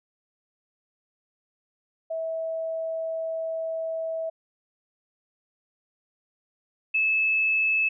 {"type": "tone pair in turn", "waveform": "sine", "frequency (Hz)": [650, 2607], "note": ["E5", "E7"], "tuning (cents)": [-24, -20], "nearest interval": "2 octaves", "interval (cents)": 2404, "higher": "second", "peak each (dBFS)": [-27, -20], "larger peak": "second", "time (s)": [[2.1, 4.3], [6.94, 7.89]], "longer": "first", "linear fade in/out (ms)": 10, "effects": []}